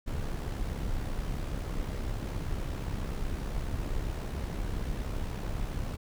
brown noise with amplitude modulation, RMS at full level -31 dBFS, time 0.06-5.97 s, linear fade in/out 20 ms, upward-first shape sine, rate 67.4 Hz, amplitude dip 50%, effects none

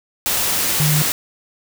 sine tone in noise, 151.3 Hz, D#3, 48 cents flat, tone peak -15 dBFS, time 0.8-1.02 s, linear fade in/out 0 ms, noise white, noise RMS -19 dBFS, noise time 0.26-1.12 s, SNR +1 dB, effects none

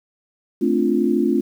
sine chord, D minor seventh, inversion second, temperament equal, 220 / 261.6 / 293.7 / 349.2 Hz, A3 / C4 / D4 / F4, 0 / 0 / 0 / 0 cents, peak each -21 / -21 / -22 / -20 dBFS, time 0.61-1.41 s, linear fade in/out 10 ms, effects 8-bit

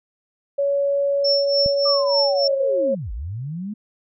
sine tone with pitch glide, 562 to 544.1 Hz, C#5 to C#5, +24 to -32 cents, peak -17 dBFS, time 0.58-2.95 s, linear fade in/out 10 ms, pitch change -56 cents, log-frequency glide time 2.39-2.57 s
sine tone with tremolo, 5400 Hz, E8, 41 cents sharp, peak -16 dBFS, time 1.24-2.48 s, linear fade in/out 10 ms, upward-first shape triangle, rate 3.4 Hz, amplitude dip 95%
click, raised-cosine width 5 ms, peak -16 dBFS, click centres 1.661 s
sine linear two-way sweep, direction down then up, 1206 to 45.17 to 218.1 Hz, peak -26 dBFS, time 1.85-3.74 s, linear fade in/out 10 ms, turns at 3.12 s
effects none

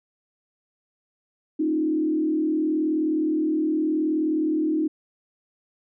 sine tone with frequency modulation, 311.2 Hz, D#4, in tune, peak -20 dBFS, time 1.59-4.88 s, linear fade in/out 10 ms, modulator 39.2 Hz, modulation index 0.75, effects none

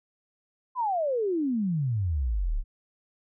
sine exponential sweep, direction down, 1046.5 to 30.87 Hz, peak -24 dBFS, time 0.75-2.64 s, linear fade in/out 50 ms, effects none

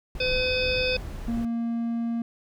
brown noise, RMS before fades -34 dBFS, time 0.15-1.45 s, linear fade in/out 2 ms
harmonic tone, 508 Hz, B4, 49 cents sharp, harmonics 1 / 3 / 5 / 7 / 9 / 10, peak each -26 / -38 / -27 / -32 / -36 / -33 dBFS, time 0.2-0.97 s, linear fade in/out 5 ms
triangle tone, 232.4 Hz, A#3, 5 cents flat, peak -23 dBFS, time 1.28-2.22 s, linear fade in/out 2 ms
effects none

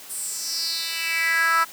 10% pulse tone with high-pass filter sweep, 329.6 Hz, E4, in tune, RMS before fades -24 dBFS, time 0.09-1.65 s, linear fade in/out 20 ms, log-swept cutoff 9800 to 1200 Hz, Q 4.3, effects white hiss -42 dBFS RMS until 1.72 s + high-pass 150 Hz 12 dB/octave

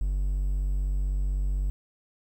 triangle tone, 47.95 Hz, G1, 37 cents flat, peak -22 dBFS, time 0.01-1.7 s, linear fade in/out 0 ms, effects 10-bit

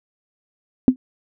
sine tone with exponential decay, 256.3 Hz, C4, 36 cents flat, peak -3 dBFS, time 0.88-0.96 s, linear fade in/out 1 ms, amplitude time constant 16 ms, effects none

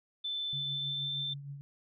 sine tone with pitch glide, 3526 to 3557 Hz, A7 to A7, +3 to +18 cents, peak -33 dBFS, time 0.24-1.34 s, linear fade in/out 10 ms, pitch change +15 cents, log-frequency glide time 0.63-1.15 s
sine tone with tremolo, 141.1 Hz, C#3, 31 cents sharp, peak -38 dBFS, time 0.53-1.61 s, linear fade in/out 0 ms, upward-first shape triangle, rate 6.4 Hz, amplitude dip 55%
effects none

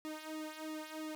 sawtooth tone with flanger, 311.1 Hz, D#4, in tune, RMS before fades -44 dBFS, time 0.05-1.15 s, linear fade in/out 0 ms, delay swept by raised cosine 1.9 to 3.1 ms, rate 3 Hz, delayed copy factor -1, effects 13-bit

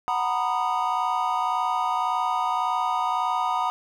triangle chord, B major seventh, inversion second, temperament just, 740.8 / 926 / 987.8 / 1234.7 Hz, F#5 / A#5 / B5 / D#6, +2 / -12 / 0 / -14 cents, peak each -26 dBFS, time 0.08-3.7 s, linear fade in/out 0 ms, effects none

